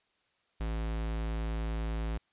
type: tone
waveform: square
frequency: 55 Hz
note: A1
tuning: in tune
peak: -32 dBFS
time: 0.6-2.18 s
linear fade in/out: 10 ms
effects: white hiss -73 dBFS RMS until 2.32 s + resampled to 8000 Hz